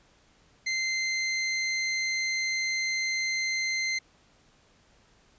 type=tone; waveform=sawtooth; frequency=2078 Hz; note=C7; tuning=12 cents flat; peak=-23 dBFS; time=0.66-3.99 s; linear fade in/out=10 ms; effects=pink hiss -62 dBFS RMS until 5.38 s + resampled to 16000 Hz